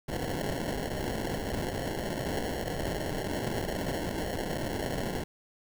blue noise with sample-and-hold, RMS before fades -33 dBFS, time 0.08-5.24 s, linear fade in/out 10 ms, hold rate 1225 Hz, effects none

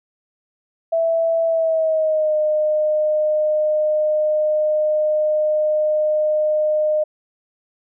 sine tone with pitch glide, 659.3 to 611.6 Hz, E5 to D#5, 0 to -30 cents, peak -15 dBFS, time 0.92-7.04 s, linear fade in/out 10 ms, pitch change -130 cents, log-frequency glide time 1.46-2.36 s, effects none

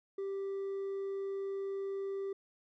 sine tone with hard clipping, 392 Hz, G4, in tune, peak -36 dBFS, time 0.18-2.33 s, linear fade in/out 5 ms, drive 2 dB, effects none

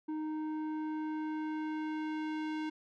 square tone with low-pass filter sweep, 309.9 Hz, D#4, 7 cents flat, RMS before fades -37 dBFS, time 0.08-2.7 s, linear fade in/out 10 ms, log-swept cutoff 760 to 3300 Hz, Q 0.83, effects none

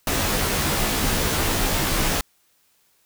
pink noise with comb filter, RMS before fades -22 dBFS, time 0.07-2.21 s, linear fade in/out 2 ms, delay 17 ms, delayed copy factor -0.85, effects white hiss -63 dBFS RMS until 3.05 s

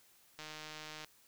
click train, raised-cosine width 0.2 ms, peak -29 dBFS, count 102, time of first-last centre 0.39-1.046 s, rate 154 Hz, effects white hiss -66 dBFS RMS until 1.27 s

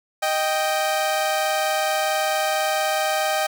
sawtooth tone pair together, 622.3 / 784 Hz, D#5 / G5, 0 / 0 cents, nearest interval major third, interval 400 cents, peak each -19 dBFS, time 0.22-3.47 s, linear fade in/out 10 ms, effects none

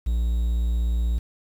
triangle tone, 58.27 Hz, A#1, in tune, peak -18 dBFS, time 0.06-1.19 s, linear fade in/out 10 ms, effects 8-bit

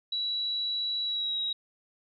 sine tone with pitch glide, 3918 to 3831 Hz, B7 to A#7, -15 to +47 cents, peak -28 dBFS, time 0.12-1.53 s, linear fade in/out 5 ms, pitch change -38 cents, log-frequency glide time 1.03-1.39 s, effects none

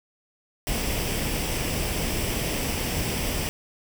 pink noise with comb filter, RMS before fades -27 dBFS, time 0.67-3.49 s, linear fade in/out 0 ms, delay 0.37 ms, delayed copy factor +0.5, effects none

